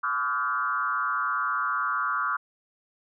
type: tone with frequency modulation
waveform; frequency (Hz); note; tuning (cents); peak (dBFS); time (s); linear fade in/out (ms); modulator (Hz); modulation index
sine; 1278; D#6; +46; -24; 0.03-2.37; 10; 129; 1.6
effects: none